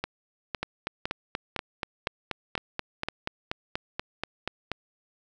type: two click trains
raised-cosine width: 0.3 ms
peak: -13 / -13 dBFS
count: 7 / 18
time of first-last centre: 0.04-3.086 / 0.63-4.717 s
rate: 1.97 / 4.16 Hz
effects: none